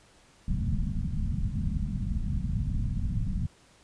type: low-pass noise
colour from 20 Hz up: pink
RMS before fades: -29 dBFS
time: 0.48-3.47 s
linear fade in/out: 5 ms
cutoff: 220 Hz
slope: 48 dB/octave
effects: pink hiss -59 dBFS RMS until 3.83 s + resampled to 22050 Hz